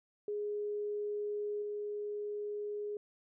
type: tone with level steps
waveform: sine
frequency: 415.3 Hz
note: G#4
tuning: in tune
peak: -34 / -36 dBFS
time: 0.28-2.97 s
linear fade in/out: 2 ms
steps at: 1.62 s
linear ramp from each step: 2 ms
effects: none